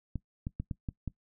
clicks, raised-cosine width 5 ms, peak -22 dBFS, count 6, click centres 0.157 / 0.469 / 0.6 / 0.712 / 0.888 / 1.077 s, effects noise-tail reverb RT60 0.1 s tail -20 dB re dry

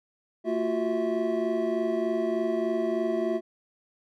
triangle tone cluster, 226 / 346.8 / 370.1 / 653 Hz, A3 / F4 / F#4 / E5, +47 / -12 / 0 / -17 cents, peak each -31 / -27 / -28 / -28 dBFS, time 0.44-3.41 s, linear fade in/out 50 ms, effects none

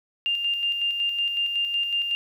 sine tone with tremolo, 2800 Hz, F7, 4 cents sharp, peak -21 dBFS, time 0.26-2.15 s, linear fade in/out 0 ms, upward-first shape square, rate 5.4 Hz, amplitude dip 40%, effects 9-bit

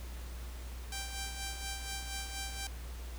5% pulse tone with tremolo, 785 Hz, G5, 2 cents sharp, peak -26 dBFS, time 0.92-2.67 s, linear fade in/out 2 ms, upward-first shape sine, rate 4.2 Hz, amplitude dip 55%, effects added 60 Hz sine -41 dBFS peak until 3.18 s + pink hiss -52 dBFS RMS until 3.18 s

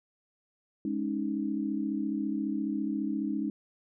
sine chord, Ab suspended fourth, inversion none, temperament just, 207.7 / 276.9 / 311.5 Hz, Ab3 / Db4 / Eb4, 0 / -2 / +2 cents, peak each -33 dBFS, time 0.85-3.5 s, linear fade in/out 2 ms, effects none

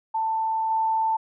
sine tone with level steps, 888 Hz, A5, 16 cents sharp, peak -22 / -20 dBFS, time 0.14-1.17 s, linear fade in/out 10 ms, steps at 0.7 s, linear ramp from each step 10 ms, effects none

